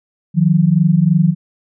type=tone pair together; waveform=sine; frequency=156.6 / 179.7 Hz; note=D#3 / F3; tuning=+11 / +50 cents; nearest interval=major second; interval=239 cents; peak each=-12 dBFS; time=0.34-1.35 s; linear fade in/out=50 ms; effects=none